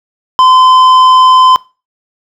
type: tone with tanh clipping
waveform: sine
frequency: 1026 Hz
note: C6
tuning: 34 cents flat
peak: -4 dBFS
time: 0.39-1.56 s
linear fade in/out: 0 ms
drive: 9 dB
effects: noise-tail reverb RT60 0.3 s tail -22 dB re dry